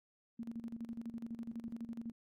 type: tone with tremolo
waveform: sine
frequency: 230.7 Hz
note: A#3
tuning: 18 cents flat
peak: -39 dBFS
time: 0.39-2.12 s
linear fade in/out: 5 ms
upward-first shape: square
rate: 12 Hz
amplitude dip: 75%
effects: AAC 64 kbps